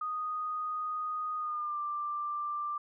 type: tone with pitch glide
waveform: sine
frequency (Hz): 1241 to 1182.2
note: D#6 to D6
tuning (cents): -5 to +11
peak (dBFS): -32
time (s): 0.01-2.78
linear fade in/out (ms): 5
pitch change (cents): -84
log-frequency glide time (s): 1.37-1.79
effects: none